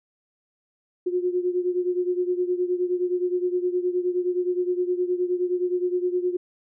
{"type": "beating tone pair", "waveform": "sine", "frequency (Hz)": [357.3, 366.9], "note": ["F4", "F#4"], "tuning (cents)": [40, -15], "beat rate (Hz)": 9.6, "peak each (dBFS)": [-23, -27], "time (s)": [1.06, 6.37], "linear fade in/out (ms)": 10, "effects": []}